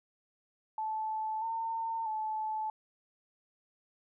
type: tone with pitch steps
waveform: sine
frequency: 872 / 906 / 868 Hz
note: A5 / A#5 / A5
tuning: -16 / -50 / -24 cents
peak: -32 dBFS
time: 0.78-2.7 s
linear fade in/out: 2 ms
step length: 640 ms
effects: none